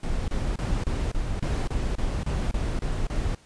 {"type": "noise bursts", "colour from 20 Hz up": "brown", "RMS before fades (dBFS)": -26, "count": 12, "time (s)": [0.03, 3.349], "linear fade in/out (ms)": 2, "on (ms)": 250, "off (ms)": 29, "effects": ["pink hiss -56 dBFS RMS until 3.45 s", "resampled to 22050 Hz"]}